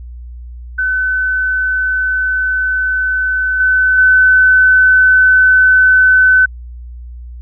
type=tone with level steps; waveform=sine; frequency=1514 Hz; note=F#6; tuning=39 cents sharp; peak=-12 / -8 / -5 dBFS; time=0.78-6.46 s; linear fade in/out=10 ms; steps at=3.6 / 3.98 s; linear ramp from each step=2 ms; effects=added 60 Hz sine -27 dBFS peak until 7.41 s